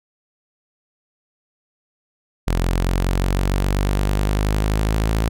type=linear sweep; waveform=sawtooth; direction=up; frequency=43.12 to 54.9 Hz; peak=-13 dBFS; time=2.47-5.29 s; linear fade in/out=10 ms; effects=none